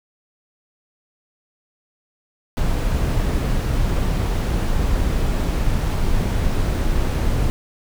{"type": "noise", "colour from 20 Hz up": "brown", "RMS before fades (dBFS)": -19, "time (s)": [2.57, 7.5], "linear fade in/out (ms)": 0, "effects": []}